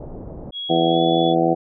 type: low-pass noise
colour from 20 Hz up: pink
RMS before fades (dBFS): -34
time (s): 0-0.51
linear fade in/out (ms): 5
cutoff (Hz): 670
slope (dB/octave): 24
type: tone with pitch glide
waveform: sine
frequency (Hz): 3322 to 3415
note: G#7 to G#7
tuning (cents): 0 to +48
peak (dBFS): -26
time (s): 0.52-1.35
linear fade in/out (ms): 50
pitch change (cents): +48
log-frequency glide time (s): 0.89-1.01
type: harmonic tone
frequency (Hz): 83.4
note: E2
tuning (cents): +21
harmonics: 2 / 3 / 4 / 5 / 6 / 7 / 8 / 9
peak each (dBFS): -24 / -28 / -19 / -28 / -22 / -31 / -23 / -21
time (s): 0.69-1.55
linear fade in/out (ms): 20
effects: none